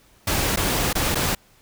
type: noise with dropouts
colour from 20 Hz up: pink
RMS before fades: -22 dBFS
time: 0.27-1.35 s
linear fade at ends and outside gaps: 5 ms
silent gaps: 0.561-0.571 / 0.93-0.952 / 1.147-1.154 s
effects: pink hiss -56 dBFS RMS until 1.61 s